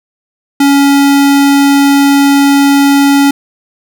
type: tone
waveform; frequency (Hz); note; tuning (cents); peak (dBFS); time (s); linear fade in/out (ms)
square; 280.2; C#4; +19; -5; 0.6-3.31; 5
effects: none